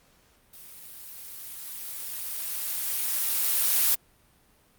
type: noise with level ramp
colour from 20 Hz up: blue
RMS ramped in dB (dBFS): -47 to -21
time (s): 0.53-3.95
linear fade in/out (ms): 5
effects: pink hiss -62 dBFS RMS until 4.78 s + Opus 48 kbps